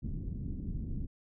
pink low-pass noise, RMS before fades -37 dBFS, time 0.02-1.07 s, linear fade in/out 20 ms, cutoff 250 Hz, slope 24 dB/octave, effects none

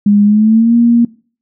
sine tone with pitch glide, 205 to 235.5 Hz, G#3 to A#3, -22 to +18 cents, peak -5 dBFS, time 0.06-1.05 s, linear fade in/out 5 ms, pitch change +240 cents, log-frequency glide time 0.24-0.75 s, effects noise-tail reverb RT60 0.4 s tail -21 dB re dry

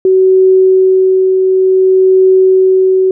sine tone with tremolo, 376.5 Hz, F#4, 30 cents sharp, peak -3 dBFS, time 0.05-3.11 s, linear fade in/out 2 ms, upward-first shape triangle, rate 0.56 Hz, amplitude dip 35%, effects none

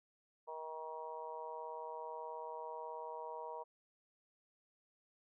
harmonic tone, 158.4 Hz, D#3, 31 cents sharp, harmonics 3 / 4 / 5 / 6 / 7, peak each -49 / -50 / -54 / -46 / -58 dBFS, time 0.47-3.64 s, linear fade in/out 20 ms, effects none

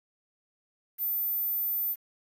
sine tone, 14080 Hz, A9, in tune, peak -25 dBFS, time 0.98-1.96 s, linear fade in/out 50 ms, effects tanh soft clip ceiling -25 dBFS + 9-bit

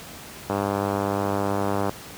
click train, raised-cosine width 1 ms, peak -10 dBFS, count 140, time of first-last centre 0.5-1.894 s, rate 99.7 Hz, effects pink hiss -40 dBFS RMS until 2.17 s + high-pass 80 Hz 12 dB/octave

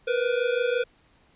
square tone pair together, 475.2 / 501 Hz, A#4 / B4, +33 / +25 cents, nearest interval minor second, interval 92 cents, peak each -26 dBFS, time 0.07-0.84 s, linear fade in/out 10 ms, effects pink hiss -61 dBFS RMS until 1.35 s + resampled to 8000 Hz

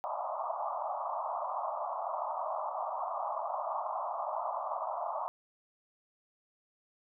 pink band-pass noise, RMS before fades -36 dBFS, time 0.04-5.28 s, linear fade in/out 0 ms, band 600 to 1200 Hz, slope 96 dB/octave, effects none

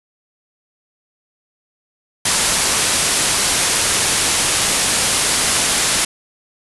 white low-pass noise, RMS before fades -17 dBFS, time 2.25-6.05 s, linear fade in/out 5 ms, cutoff 11000 Hz, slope 96 dB/octave, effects none

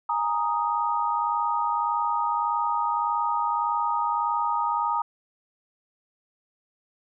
sine chord, Ab suspended second, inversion none, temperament equal, 830.6 / 932.3 / 1244.5 Hz, Ab5 / Bb5 / Eb6, 0 / 0 / 0 cents, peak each -30 / -25 / -27 dBFS, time 0.09-5.02 s, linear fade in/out 5 ms, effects none

